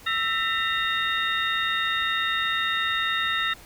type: tone cluster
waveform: sine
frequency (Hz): 1325 / 1817 / 1977 / 2777 / 3702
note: E6 / A#6 / B6 / F7 / A#7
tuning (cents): +9 / -45 / +1 / -10 / -13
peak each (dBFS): -28 / -28 / -31 / -33 / -28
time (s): 0.06-3.54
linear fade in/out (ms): 10
effects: pink hiss -48 dBFS RMS until 3.65 s